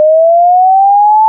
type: linear sweep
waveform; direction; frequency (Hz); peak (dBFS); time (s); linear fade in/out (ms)
sine; up; 606 to 883; -3; 0-1.28; 0
effects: none